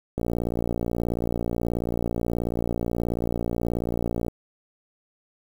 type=click train; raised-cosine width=2 ms; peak=-13 dBFS; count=241; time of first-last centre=0.18-4.283 s; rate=58.5 Hz; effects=7-bit